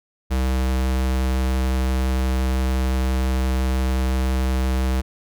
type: tone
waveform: square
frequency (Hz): 64.7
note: C2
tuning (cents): -19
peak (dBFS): -19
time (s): 0.3-5.02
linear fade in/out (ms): 20
effects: none